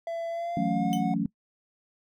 triangle tone with pitch glide, 670 to 730.6 Hz, E5 to F#5, +28 to -22 cents, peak -28 dBFS, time 0.07-1.14 s, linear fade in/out 2 ms, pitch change +150 cents, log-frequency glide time 0.29-0.99 s
sine chord, F# minor seventh, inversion third, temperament equal, 164.81 / 185 / 220 / 277.2 Hz, E3 / F#3 / A3 / C#4, 0 / 0 / 0 / 0 cents, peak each -33 / -29 / -29 / -30 dBFS, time 0.57-1.26 s, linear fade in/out 2 ms
sawtooth tone with exponential decay, 3035 Hz, F#7, 43 cents sharp, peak -28 dBFS, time 0.93-1.05 s, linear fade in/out 0 ms, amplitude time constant 24 ms
effects noise-tail reverb RT60 0.1 s tail -22 dB re dry

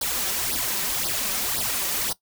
white noise with flanger, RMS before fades -26 dBFS, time 0.01-2.13 s, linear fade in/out 5 ms, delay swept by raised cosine 0.2 to 5.3 ms, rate 1.9 Hz, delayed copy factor +0.9, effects noise-tail reverb RT60 0.1 s tail -18 dB re dry

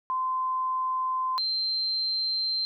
sine tone pair in turn, 1033 / 4132 Hz, C6 / C8, -22 / -22 cents, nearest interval 2 octaves, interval 2400 cents, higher second, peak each -25 dBFS, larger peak neither, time 0.1-1.38 / 1.38-2.65 s, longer first, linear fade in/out 0 ms, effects none

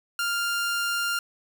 sawtooth tone, 1398 Hz, F6, 1 cent sharp, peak -21 dBFS, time 0.19-1.19 s, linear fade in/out 2 ms, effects 8-bit

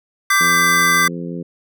square chord, G major, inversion second, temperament equal with one note detuned, 1174.7 / 1568 / 2016 Hz, D6 / G6 / B6, 0 / 0 / +35 cents, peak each -17 / -18 / -17 dBFS, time 0.3-1.08 s, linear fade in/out 5 ms
harmonic tone, 86 Hz, F2, 26 cents flat, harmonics 2 / 3 / 4 / 5 / 6, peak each -26 / -30 / -32 / -34 / -36 dBFS, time 0.4-1.43 s, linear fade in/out 10 ms
effects none

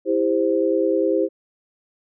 sine tone cluster, 328.6 / 398.6 / 521 Hz, E4 / G4 / C5, -5 / +29 / -7 cents, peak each -21 dBFS, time 0.05-1.29 s, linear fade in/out 50 ms, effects none

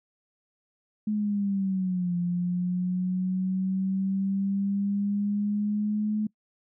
sine linear two-way sweep, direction down then up, 213.7 to 174.61 to 213.7 Hz, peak -24 dBFS, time 1.07-6.27 s, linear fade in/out 5 ms, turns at 2.16 s, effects noise-tail reverb RT60 0.1 s tail -23 dB re dry

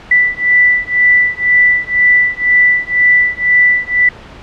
sine beating tone pair, 1975.5 / 1977.5 Hz, B6 / B6, 0 / +2 cents, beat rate 2 Hz, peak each -10 dBFS, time 0.11-4.09 s, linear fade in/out 5 ms, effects pink hiss -34 dBFS RMS until 4.42 s + low-pass 3000 Hz 12 dB/octave

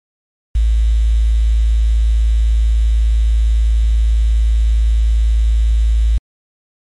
sine tone with quantisation, 55 Hz, A1, in tune, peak -9 dBFS, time 0.55-6.18 s, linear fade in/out 5 ms, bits 6, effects MP3 48 kbps

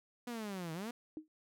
sawtooth linear two-way sweep, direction down then up, 246.9 to 155.56 to 246.9 Hz, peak -36 dBFS, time 0.27-0.91 s, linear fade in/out 5 ms, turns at 0.73 s
sine tone with exponential decay, 311.1 Hz, D#4, in tune, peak -37 dBFS, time 1.17-1.28 s, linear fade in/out 1 ms, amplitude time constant 22 ms
effects none

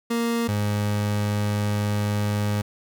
30% pulse tone pair in turn, 233.1 / 103.83 Hz, A#3 / G#2, 0 / 0 cents, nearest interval octave + major second, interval 1400 cents, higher first, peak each -19 dBFS, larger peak neither, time 0.1-0.48 / 0.48-2.62 s, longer second, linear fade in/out 10 ms, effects none

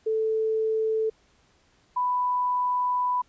sine tone pair in turn, 440 / 992.1 Hz, A4 / B5, 0 / +8 cents, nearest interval octave + major second, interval 1408 cents, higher second, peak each -22 dBFS, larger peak neither, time 0.06-1.1 / 1.96-3.22 s, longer second, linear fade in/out 10 ms, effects pink hiss -63 dBFS RMS until 3.28 s + resampled to 16000 Hz

